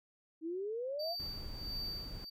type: exponential sweep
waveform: sine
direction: up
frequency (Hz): 311.9 to 716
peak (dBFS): -36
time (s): 0.41-1.16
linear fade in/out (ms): 50
type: tone with tremolo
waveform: triangle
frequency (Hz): 4624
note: D8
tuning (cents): -28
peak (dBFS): -37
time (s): 0.99-2.3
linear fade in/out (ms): 10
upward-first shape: sine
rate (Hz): 1.5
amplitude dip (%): 75
type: noise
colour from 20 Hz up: brown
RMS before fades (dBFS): -45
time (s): 1.19-2.25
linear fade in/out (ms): 10
effects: none